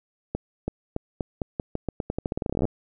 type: accelerating click train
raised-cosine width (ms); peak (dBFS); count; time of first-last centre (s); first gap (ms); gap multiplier
2; -13; 26; 0.35-2.653; 330; 0.86
effects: none